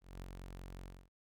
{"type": "tone with ADSR envelope", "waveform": "sawtooth", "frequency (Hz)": 45.43, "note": "F#1", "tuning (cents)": -31, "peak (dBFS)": -40, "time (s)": [0.01, 1.09], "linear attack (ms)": 210, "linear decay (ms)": 20, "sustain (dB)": -3, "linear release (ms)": 250, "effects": []}